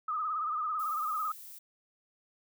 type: tone with vibrato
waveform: sine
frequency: 1244.5 Hz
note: D#6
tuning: in tune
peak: -30 dBFS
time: 0.08-1.32 s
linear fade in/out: 5 ms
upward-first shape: sine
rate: 18 Hz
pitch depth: 76 cents each way
type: noise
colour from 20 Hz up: violet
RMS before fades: -48 dBFS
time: 0.79-1.59 s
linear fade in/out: 10 ms
effects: none